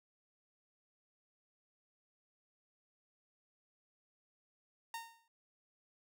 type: tone with exponential decay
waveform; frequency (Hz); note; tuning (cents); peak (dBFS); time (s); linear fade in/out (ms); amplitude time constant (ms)
sawtooth; 919; A#5; -25; -35; 4.94-5.28; 2; 73
effects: none